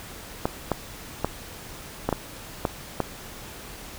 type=clicks; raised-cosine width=1 ms; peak=-8 dBFS; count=7; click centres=0.455 / 0.717 / 1.246 / 2.09 / 2.127 / 2.652 / 3.003 s; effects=pink hiss -41 dBFS RMS until 3.98 s